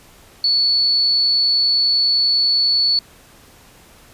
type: tone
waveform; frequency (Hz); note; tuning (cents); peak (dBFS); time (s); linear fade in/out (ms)
sine; 4435; C#8; 0; -13; 0.44-2.99; 2
effects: pink hiss -47 dBFS RMS until 4.13 s + resampled to 32000 Hz